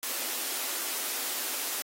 white high-pass noise, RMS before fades -33 dBFS, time 0.03-1.82 s, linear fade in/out 0 ms, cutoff 240 Hz, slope 48 dB/octave, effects AAC 48 kbps

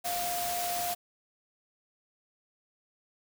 sine tone in noise, 704 Hz, F5, 14 cents sharp, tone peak -32 dBFS, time 0.04-0.95 s, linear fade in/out 20 ms, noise white, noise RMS -35 dBFS, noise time 0.04-0.95 s, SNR 0 dB, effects none

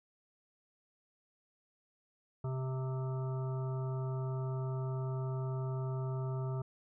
harmonic tone, 130.81 Hz, C3, in tune, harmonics 1 / 3 / 5 / 7 / 9 / 10, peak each -34 / -44 / -48 / -51 / -53 / -54 dBFS, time 2.44-6.62 s, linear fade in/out 5 ms, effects none

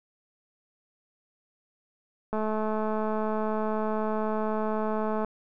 click train, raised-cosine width 1 ms, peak -17 dBFS, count 631, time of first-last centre 2.33-5.247 s, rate 216 Hz, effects none

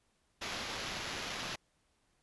white noise with sample-and-hold, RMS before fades -40 dBFS, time 0.41-1.56 s, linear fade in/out 10 ms, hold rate 8820 Hz, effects pink hiss -75 dBFS RMS until 2.22 s + resampled to 24000 Hz

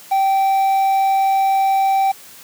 triangle tone with quantisation, 777 Hz, G5, 16 cents flat, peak -11 dBFS, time 0.11-2.12 s, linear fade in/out 10 ms, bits 6, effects white hiss -41 dBFS RMS until 2.43 s + high-pass 100 Hz 12 dB/octave

